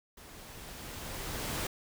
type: noise with level ramp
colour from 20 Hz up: pink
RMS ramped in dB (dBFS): -52 to -34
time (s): 0.17-1.67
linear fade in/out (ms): 5
effects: none